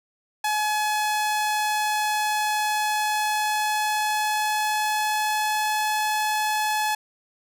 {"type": "tone with pitch glide", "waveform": "sawtooth", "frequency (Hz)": [849, 854.4], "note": ["G#5", "G#5"], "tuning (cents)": [38, 49], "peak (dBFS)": -18, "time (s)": [0.44, 6.95], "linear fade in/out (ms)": 5, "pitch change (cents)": 11, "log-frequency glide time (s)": [2.71, 5.78], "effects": []}